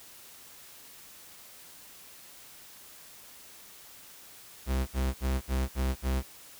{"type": "tone bursts", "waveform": "45% pulse", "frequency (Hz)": 65.5, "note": "C2", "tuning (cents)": 2, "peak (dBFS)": -26, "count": 6, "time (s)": [4.66, 6.23], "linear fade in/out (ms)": 50, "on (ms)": 210, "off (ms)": 62, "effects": ["white hiss -51 dBFS RMS until 6.59 s"]}